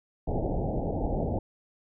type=low-pass noise; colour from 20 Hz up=pink; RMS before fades=-29 dBFS; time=0.27-1.39 s; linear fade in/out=5 ms; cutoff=830 Hz; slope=96 dB/octave; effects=none